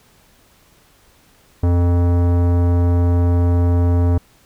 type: tone with tanh clipping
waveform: sine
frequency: 87.31 Hz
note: F2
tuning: in tune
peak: -14 dBFS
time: 1.63-4.18 s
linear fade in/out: 5 ms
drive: 18 dB
effects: pink hiss -53 dBFS RMS until 4.45 s